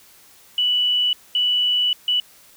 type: tone bursts at uneven times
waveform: sine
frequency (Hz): 2960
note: F#7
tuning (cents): 0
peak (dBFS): -16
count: 3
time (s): 0.58-1.13 / 1.35-1.93 / 2.08-2.2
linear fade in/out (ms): 2
effects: white hiss -50 dBFS RMS until 2.56 s